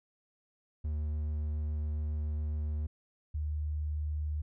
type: tone pair in turn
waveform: triangle / sine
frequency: 75.6 / 75.6 Hz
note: D#2 / D#2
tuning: -49 / -49 cents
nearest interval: unison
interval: 0 cents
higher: neither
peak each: -29 / -31 dBFS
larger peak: first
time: 0.84-2.87 / 3.34-4.42 s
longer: first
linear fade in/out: 10 ms
effects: none